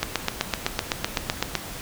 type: click train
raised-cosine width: 0.2 ms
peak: -4 dBFS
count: 13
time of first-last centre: 0.03-1.553 s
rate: 7.88 Hz
effects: pink hiss -36 dBFS RMS until 1.81 s